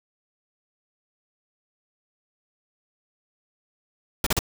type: noise bursts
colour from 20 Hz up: pink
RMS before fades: -22 dBFS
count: 3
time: 4.24-4.391 s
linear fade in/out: 2 ms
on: 25 ms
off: 38 ms
effects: none